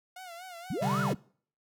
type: tone with vibrato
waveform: sawtooth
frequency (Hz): 712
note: F5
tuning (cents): +33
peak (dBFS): -39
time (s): 0.16-1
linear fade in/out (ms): 5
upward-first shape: sine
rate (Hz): 4.2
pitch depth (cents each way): 100
type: linear two-way sweep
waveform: sine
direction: up then down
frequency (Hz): 116.54 to 1475 to 116.54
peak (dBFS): -30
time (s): 0.7-1.15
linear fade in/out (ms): 5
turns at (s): 1.02
type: chord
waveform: square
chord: C suspended second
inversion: none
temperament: equal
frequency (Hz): 130.81 / 146.83 / 196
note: C3 / D3 / G3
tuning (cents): 0 / 0 / 0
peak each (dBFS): -34 / -35 / -32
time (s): 0.81-1.14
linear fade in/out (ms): 20
effects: noise-tail reverb RT60 0.5 s tail -23 dB re dry